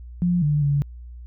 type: tone with pitch steps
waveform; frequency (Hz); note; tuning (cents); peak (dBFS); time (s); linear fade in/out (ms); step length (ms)
sine; 176.2 / 148.1 / 142.8; F3 / D3 / D3; +16 / +15 / -48; -17; 0.22-0.82; 0; 200
effects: added 60 Hz sine -36 dBFS peak until 1.26 s